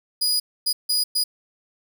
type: tone bursts at uneven times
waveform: sawtooth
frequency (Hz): 4920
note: D#8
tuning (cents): -20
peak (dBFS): -16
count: 4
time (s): 0.21-0.4 / 0.66-0.73 / 0.89-1.04 / 1.15-1.24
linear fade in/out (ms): 10
effects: none